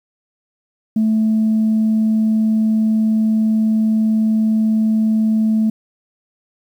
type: tone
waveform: sine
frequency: 219.1 Hz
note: A3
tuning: 7 cents flat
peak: -11 dBFS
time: 0.96-5.7 s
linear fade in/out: 5 ms
effects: tanh soft clip ceiling -9 dBFS + 8-bit